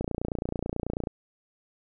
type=click train; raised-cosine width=2 ms; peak=-16 dBFS; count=32; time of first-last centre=0.01-1.072 s; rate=29.2 Hz; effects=none